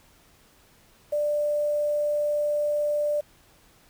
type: tone with quantisation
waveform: sine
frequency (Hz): 591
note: D5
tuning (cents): +11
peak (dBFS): -22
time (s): 1.12-3.21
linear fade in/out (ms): 10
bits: 8
effects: pink hiss -58 dBFS RMS until 3.89 s